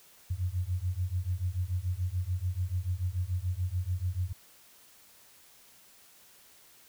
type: beating tone pair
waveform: sine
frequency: 87.31 / 94.21 Hz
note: F2 / F#2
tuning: 0 / +32 cents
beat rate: 6.9 Hz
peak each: -32 / -32 dBFS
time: 0.3-4.33 s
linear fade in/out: 10 ms
effects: white hiss -58 dBFS RMS until 6.88 s